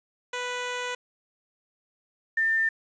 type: tone pair in turn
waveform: 10% pulse / sine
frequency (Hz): 493.9 / 1797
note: B4 / A6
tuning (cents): 0 / +36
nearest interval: octave + minor seventh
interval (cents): 2236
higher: second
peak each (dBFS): -21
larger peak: neither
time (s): 0.33-0.95 / 2.37-2.69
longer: first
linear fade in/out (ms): 5
effects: resampled to 16000 Hz + 9-bit